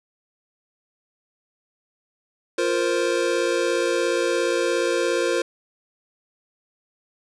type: chord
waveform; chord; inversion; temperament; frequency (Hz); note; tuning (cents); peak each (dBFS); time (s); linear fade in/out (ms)
square; F suspended fourth; none; equal; 349.2 / 466.2 / 523.3; F4 / Bb4 / C5; 0 / 0 / 0; -25; 2.58-5.42; 5
effects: resampled to 22050 Hz + 7-bit